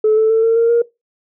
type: tone with pitch steps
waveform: sine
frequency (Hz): 432.1 / 439.4 / 446.8 / 454.4 / 462 / 469.8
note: A4 / A4 / A4 / A#4 / A#4 / A#4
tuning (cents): -31 / -2 / +27 / -44 / -16 / +13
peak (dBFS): -8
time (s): 0.04-0.82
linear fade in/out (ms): 5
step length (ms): 130
effects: noise-tail reverb RT60 0.2 s tail -21 dB re dry + tanh soft clip ceiling -6 dBFS